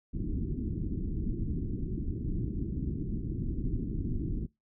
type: low-pass noise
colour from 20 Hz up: pink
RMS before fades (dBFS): -33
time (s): 0.13-4.47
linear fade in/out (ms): 20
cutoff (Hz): 350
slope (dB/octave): 48
effects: noise-tail reverb RT60 0.2 s tail -23 dB re dry